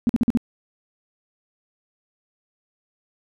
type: tone bursts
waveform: sine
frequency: 235.8 Hz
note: A#3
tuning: 20 cents sharp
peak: -14 dBFS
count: 5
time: 0.07-0.373 s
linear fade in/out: 0 ms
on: 23 ms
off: 47 ms
effects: none